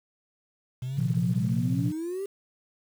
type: exponential sweep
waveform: sine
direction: up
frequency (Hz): 123.47 to 404.2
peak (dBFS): -29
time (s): 0.82-2.26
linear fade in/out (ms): 5
type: chord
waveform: sine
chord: Bb suspended second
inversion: none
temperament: just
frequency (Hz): 116.54 / 131.11 / 174.81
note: Bb2 / C3 / F3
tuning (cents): 0 / +4 / +2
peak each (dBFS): -28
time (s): 0.97-1.92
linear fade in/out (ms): 20
effects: tanh soft clip ceiling -14 dBFS + 8-bit